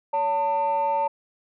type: tone pair together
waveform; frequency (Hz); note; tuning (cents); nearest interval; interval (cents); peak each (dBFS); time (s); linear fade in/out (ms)
sine; 565 / 897.6; C#5 / A5; +33 / +34; minor sixth; 801; -25 / -20; 0.13-1.08; 10
effects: tanh soft clip ceiling -17 dBFS